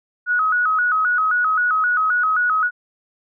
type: tone with vibrato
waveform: sine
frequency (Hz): 1363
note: F6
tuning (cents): -43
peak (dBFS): -15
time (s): 0.26-2.71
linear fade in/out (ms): 50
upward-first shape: square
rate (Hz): 3.8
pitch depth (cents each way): 120
effects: none